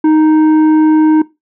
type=tone with tanh clipping; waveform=sine; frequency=311.1 Hz; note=D#4; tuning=in tune; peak=-7 dBFS; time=0.04-1.22 s; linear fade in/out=5 ms; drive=8 dB; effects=noise-tail reverb RT60 0.2 s tail -18 dB re dry